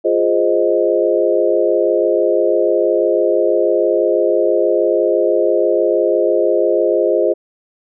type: chord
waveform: sine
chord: F minor seventh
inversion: none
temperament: equal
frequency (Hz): 349.2 / 415.3 / 523.3 / 622.3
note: F4 / Ab4 / C5 / Eb5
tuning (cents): 0 / 0 / 0 / 0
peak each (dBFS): -17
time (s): 0.04-7.34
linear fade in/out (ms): 20
effects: none